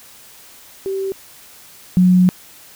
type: tone pair in turn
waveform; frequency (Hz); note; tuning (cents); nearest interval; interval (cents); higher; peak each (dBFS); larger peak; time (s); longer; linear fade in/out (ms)
sine; 386.7 / 182.02; G4 / F#3; -24 / -28; octave + minor second; 1304; first; -19 / -8; second; 0.86-1.12 / 1.97-2.29; second; 0
effects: white hiss -43 dBFS RMS until 2.75 s